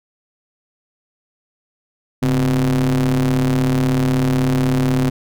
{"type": "ring-modulated tone", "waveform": "square", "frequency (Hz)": 60.3, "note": "B1", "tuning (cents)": -41, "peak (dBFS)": -12, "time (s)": [2.22, 5.1], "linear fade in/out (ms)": 10, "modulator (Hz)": 199, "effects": []}